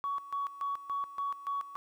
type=tone with tremolo; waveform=sine; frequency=1123 Hz; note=C#6; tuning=22 cents sharp; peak=-30 dBFS; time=0.04-1.76 s; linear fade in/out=0 ms; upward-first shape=square; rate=3.5 Hz; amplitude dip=80%; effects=tanh soft clip ceiling -26 dBFS + 11-bit